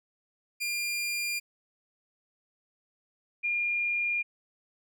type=tone pair in turn; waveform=sawtooth / sine; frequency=2400 / 2412 Hz; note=D7 / D7; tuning=+37 / +46 cents; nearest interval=unison; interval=9 cents; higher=second; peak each=-26 dBFS; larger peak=neither; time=0.6-1.4 / 3.43-4.23 s; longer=neither; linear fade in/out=20 ms; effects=none